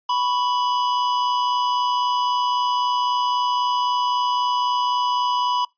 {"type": "tone pair together", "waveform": "square", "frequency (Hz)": [987.8, 1111.6], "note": ["B5", "C#6"], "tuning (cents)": [0, 4], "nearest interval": "major second", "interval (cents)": 204, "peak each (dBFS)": [-20, -29], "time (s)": [0.09, 5.65], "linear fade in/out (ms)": 5, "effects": ["noise-tail reverb RT60 0.2 s tail -25 dB re dry", "resampled to 11025 Hz"]}